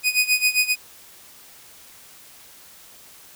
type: tone with tremolo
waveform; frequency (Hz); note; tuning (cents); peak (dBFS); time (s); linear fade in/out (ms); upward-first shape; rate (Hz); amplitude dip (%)
sawtooth; 2489; D#7; 0; -11; 0.03-0.76; 50; sine; 7.5; 85
effects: white hiss -47 dBFS RMS until 3.35 s